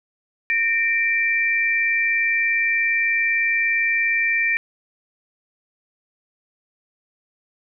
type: tone pair together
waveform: sine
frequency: 1831.6 / 2349 Hz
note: A#6 / D7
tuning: -31 / 0 cents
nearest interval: major third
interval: 431 cents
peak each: -21 / -19 dBFS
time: 0.5-4.57 s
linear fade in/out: 0 ms
effects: none